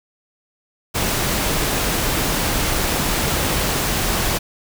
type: noise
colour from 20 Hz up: pink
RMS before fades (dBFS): -20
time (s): 0.94-4.39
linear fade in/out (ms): 20
effects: none